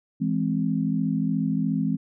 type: chord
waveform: sine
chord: E augmented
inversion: none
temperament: equal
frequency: 164.81 / 207.7 / 261.6 Hz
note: E3 / G#3 / B#3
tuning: 0 / 0 / 0 cents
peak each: -26 dBFS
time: 0.2-1.97 s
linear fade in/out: 20 ms
effects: none